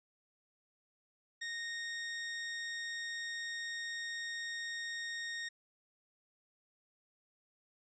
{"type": "tone", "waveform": "sawtooth", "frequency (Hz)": 1856, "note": "A#6", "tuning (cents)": -8, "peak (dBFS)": -35, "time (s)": [1.41, 5.49], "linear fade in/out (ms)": 10, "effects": ["resampled to 16000 Hz"]}